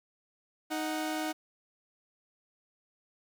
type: tone pair together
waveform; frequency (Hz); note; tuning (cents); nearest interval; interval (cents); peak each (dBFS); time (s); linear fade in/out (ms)
sawtooth; 311.1 / 740; D#4 / F#5; 0 / 0; octave + minor third; 1500; -29 / -33; 0.7-1.33; 20
effects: none

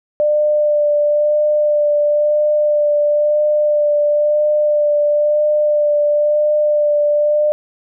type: tone with vibrato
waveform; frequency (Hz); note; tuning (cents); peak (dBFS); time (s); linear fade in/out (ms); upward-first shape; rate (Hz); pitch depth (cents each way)
sine; 595; D5; +22; -11; 0.2-7.52; 0; sine; 0.99; 16
effects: none

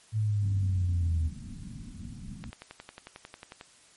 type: linear sweep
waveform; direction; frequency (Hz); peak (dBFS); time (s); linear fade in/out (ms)
sine; down; 109.9 to 77.78; -24; 0.12-1.31; 50
type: low-pass noise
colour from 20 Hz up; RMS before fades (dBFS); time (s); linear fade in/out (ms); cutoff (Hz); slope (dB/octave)
white; -42; 0.42-2.51; 10; 250; 48
type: click train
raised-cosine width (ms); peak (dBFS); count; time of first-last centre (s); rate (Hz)
0.3; -26; 14; 2.44-3.611; 11.1
effects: white hiss -58 dBFS RMS until 3.96 s + MP3 48 kbps

